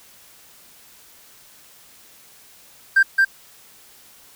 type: tone with echo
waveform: triangle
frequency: 1578 Hz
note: G6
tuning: 11 cents sharp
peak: -7 dBFS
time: 2.96-3.03 s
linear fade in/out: 10 ms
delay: 220 ms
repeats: 1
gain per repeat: -2 dB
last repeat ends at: 3.25 s
effects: tanh soft clip ceiling -7 dBFS + white hiss -49 dBFS RMS until 4.35 s